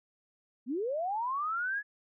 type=linear sweep; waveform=sine; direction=up; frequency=220 to 1711 Hz; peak=-30 dBFS; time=0.66-1.83 s; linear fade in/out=50 ms; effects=none